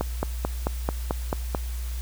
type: click train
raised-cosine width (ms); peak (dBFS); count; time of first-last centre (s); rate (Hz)
1; -10; 8; 0.01-1.548; 4.55
effects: added 60 Hz sine -28 dBFS peak until 2.01 s + white hiss -44 dBFS RMS until 2.01 s